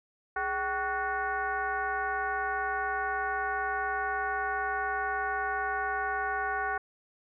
sine tone with frequency modulation, 1121 Hz, C#6, 19 cents sharp, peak -28 dBFS, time 0.36-6.78 s, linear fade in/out 5 ms, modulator 353 Hz, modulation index 1.7, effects none

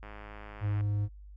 click train, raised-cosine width 0.5 ms, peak -31 dBFS, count 82, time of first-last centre 0.03-0.809 s, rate 104 Hz
triangle tone, 103 Hz, G#2, 14 cents flat, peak -25 dBFS, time 0.6-1.09 s, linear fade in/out 50 ms
effects added 50 Hz sine -46 dBFS peak until 1.36 s

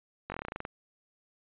slowing click train, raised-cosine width 0.5 ms, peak -21 dBFS, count 12, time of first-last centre 0.3-0.651 s, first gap 20 ms, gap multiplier 1.09, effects resampled to 8000 Hz

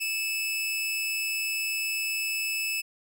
sawtooth tone with amplitude modulation, 2616 Hz, E7, 14 cents flat, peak -23 dBFS, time 0-2.82 s, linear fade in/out 20 ms, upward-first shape sine, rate 273 Hz, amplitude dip 25%, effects none

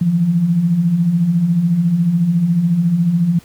sine beating tone pair, 159.1 / 173.1 Hz, D#3 / F3, +39 / -15 cents, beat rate 14 Hz, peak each -21 / -12 dBFS, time 0.01-3.39 s, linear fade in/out 5 ms, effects pink hiss -46 dBFS RMS until 3.44 s + high-pass 60 Hz 12 dB/octave

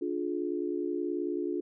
sine chord, D diminished, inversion none, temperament just, 293.7 / 352.4 / 422.9 Hz, D4 / F4 / Ab4, 0 / +16 / +31 cents, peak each -34 / -32 / -37 dBFS, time 0.01-1.61 s, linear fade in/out 10 ms, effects none

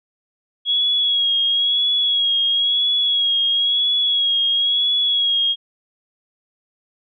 sine tone with vibrato, 3322 Hz, G#7, in tune, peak -15 dBFS, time 0.65-5.56 s, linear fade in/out 50 ms, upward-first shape sine, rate 0.99 Hz, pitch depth 36 cents each way, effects none

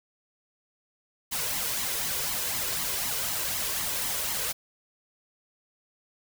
white noise with flanger, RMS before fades -30 dBFS, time 1.31-4.53 s, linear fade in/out 20 ms, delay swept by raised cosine 0.96 to 2.06 ms, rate 4 Hz, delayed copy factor +0.55, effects none

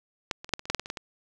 clicks, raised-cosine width 0.2 ms, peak -10 / -23 / -24 / -6 / -22 / -25 / -9 / -6 / -15 / -22 / -15 / -18 dBFS, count 12, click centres 0.312 / 0.445 / 0.492 / 0.537 / 0.594 / 0.655 / 0.7 / 0.747 / 0.796 / 0.859 / 0.901 / 0.972 s, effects none

